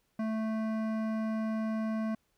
sine tone with hard clipping, 220 Hz, A3, in tune, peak -32 dBFS, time 0.19-2.15 s, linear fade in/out 5 ms, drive 14 dB, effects pink hiss -75 dBFS RMS until 2.37 s

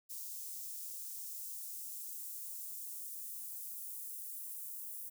blue noise with high-pass filter sweep, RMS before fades -45 dBFS, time 0.09-5.1 s, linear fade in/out 20 ms, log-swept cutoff 6000 to 10000 Hz, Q 1, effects none

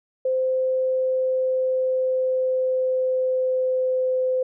sine tone with pitch glide, 518 to 513.2 Hz, C5 to C5, -17 to -34 cents, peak -19 dBFS, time 0.25-4.43 s, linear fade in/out 5 ms, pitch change -17 cents, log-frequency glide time 0.77-4.18 s, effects none

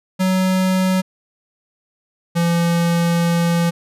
square tone pair in turn, 186.8 / 170.19 Hz, F#3 / F3, +17 / -44 cents, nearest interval major second, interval 161 cents, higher first, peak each -15 dBFS, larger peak neither, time 0.19-1.02 / 2.35-3.71 s, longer second, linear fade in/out 20 ms, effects resampled to 32000 Hz

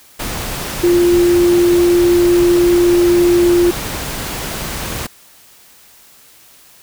sine tone in noise, 349.2 Hz, F4, in tune, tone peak -8 dBFS, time 0.83-3.71 s, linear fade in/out 10 ms, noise pink, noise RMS -23 dBFS, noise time 0.19-5.07 s, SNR +12 dB, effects white hiss -45 dBFS RMS until 6.82 s

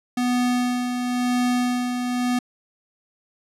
square tone with tremolo, 246.9 Hz, B3, in tune, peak -19 dBFS, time 0.17-2.39 s, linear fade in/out 5 ms, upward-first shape sine, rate 0.97 Hz, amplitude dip 45%, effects low-pass 11000 Hz 12 dB/octave

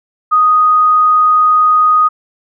sine tone, 1244.5 Hz, D#6, in tune, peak -6 dBFS, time 0.31-2.09 s, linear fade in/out 20 ms, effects none

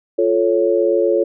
sine chord, F augmented, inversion none, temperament equal with one note detuned, 349.2 / 437 / 554.4 Hz, F4 / A4 / C#5, 0 / -12 / 0 cents, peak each -17 dBFS, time 0.18-1.24 s, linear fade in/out 10 ms, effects none

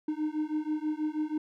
triangle beating tone pair, 303.6 / 309.8 Hz, D#4 / D#4, -42 / -7 cents, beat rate 6.2 Hz, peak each -30 dBFS, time 0.08-1.38 s, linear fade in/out 5 ms, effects none

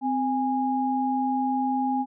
sine tone pair together, 259.2 / 823 Hz, C4 / G#5, -16 / -16 cents, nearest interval octave + minor sixth, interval 2000 cents, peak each -25 dBFS, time 0.01-2.06 s, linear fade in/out 50 ms, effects none

